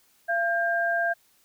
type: tone pair together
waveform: sine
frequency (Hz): 683 / 1599.3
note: F5 / G6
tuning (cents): -39 / +34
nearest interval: octave + minor third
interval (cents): 1473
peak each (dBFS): -25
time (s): 0.28-1.14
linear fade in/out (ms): 20
effects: white hiss -63 dBFS RMS until 1.44 s